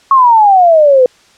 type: exponential sweep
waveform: sine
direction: down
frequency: 1108.7 to 493.9 Hz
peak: -3 dBFS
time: 0.11-1.06 s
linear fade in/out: 2 ms
effects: white hiss -46 dBFS RMS until 1.37 s + low-pass 6000 Hz 12 dB/octave